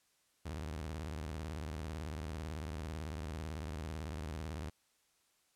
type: tone with vibrato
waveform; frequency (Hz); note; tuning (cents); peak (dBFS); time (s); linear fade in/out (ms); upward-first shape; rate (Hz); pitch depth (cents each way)
sawtooth; 77.4; D#2; -9; -36; 0.45-4.7; 10; triangle; 18; 300
effects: white hiss -74 dBFS RMS until 5.55 s + low-pass 11000 Hz 12 dB/octave